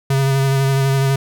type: tone with vibrato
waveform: square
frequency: 135.9 Hz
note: C#3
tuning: 34 cents flat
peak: -14 dBFS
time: 0.1-1.16 s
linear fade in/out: 5 ms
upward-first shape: sine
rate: 12 Hz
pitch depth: 19 cents each way
effects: none